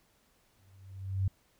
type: tone with exponential growth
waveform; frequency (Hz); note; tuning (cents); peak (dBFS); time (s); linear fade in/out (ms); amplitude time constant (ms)
sine; 96; G2; -36; -24; 0.59-1.28; 5; 150
effects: pink hiss -69 dBFS RMS until 1.59 s